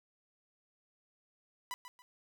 sawtooth tone with echo, 991 Hz, B5, 6 cents sharp, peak -34 dBFS, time 1.71-1.74 s, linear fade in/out 0 ms, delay 140 ms, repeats 2, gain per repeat -10 dB, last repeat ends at 2.02 s, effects none

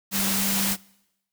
sine tone in noise, 196 Hz, G3, in tune, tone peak -28 dBFS, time 0.11-0.77 s, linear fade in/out 50 ms, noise white, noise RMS -25 dBFS, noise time 0.11-0.77 s, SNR -6 dB, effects noise-tail reverb RT60 0.9 s tail -24 dB re dry

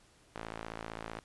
sawtooth tone with band-pass filter, 55.5 Hz, A1, 16 cents sharp, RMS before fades -44 dBFS, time 0.35-1.2 s, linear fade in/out 10 ms, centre 1200 Hz, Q 0.61, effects pink hiss -64 dBFS RMS until 1.24 s + resampled to 24000 Hz

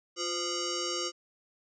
sine tone with frequency modulation, 2951 Hz, F#7, 5 cents flat, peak -30 dBFS, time 0.16-1.12 s, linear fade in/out 50 ms, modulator 866 Hz, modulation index 4.2, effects none

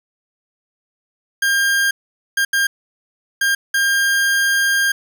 40% pulse tone bursts at uneven times, 1605 Hz, G6, 40 cents sharp, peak -13 dBFS, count 5, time 1.42-1.91 / 2.37-2.45 / 2.53-2.67 / 3.41-3.55 / 3.74-4.92 s, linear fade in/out 5 ms, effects none

